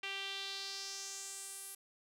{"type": "tone with band-pass filter sweep", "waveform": "sawtooth", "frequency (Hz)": 392.1, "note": "G4", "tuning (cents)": 0, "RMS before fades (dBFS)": -44, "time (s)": [0.03, 1.75], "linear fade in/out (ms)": 5, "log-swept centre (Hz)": [2700, 11000], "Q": 2.9, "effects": []}